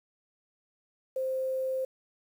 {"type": "tone with quantisation", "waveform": "sine", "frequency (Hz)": 523.3, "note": "C5", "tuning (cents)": 0, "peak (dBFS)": -28, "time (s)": [1.16, 1.85], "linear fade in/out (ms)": 5, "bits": 9, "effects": []}